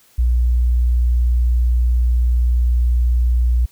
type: tone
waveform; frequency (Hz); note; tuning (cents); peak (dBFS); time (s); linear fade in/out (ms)
sine; 60.3; B1; -41; -12; 0.18-3.66; 10
effects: white hiss -53 dBFS RMS until 3.71 s